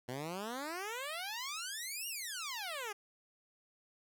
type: exponential two-way sweep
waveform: 10% pulse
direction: up then down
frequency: 120 to 2900 to 394.6 Hz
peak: -31 dBFS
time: 0.08-2.93 s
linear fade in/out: 10 ms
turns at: 2.08 s
effects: none